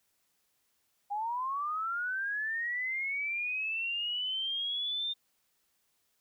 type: linear sweep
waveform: sine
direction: up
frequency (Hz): 799 to 3634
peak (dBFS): -31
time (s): 1.1-5.14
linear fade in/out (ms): 20
effects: white hiss -75 dBFS RMS until 6.2 s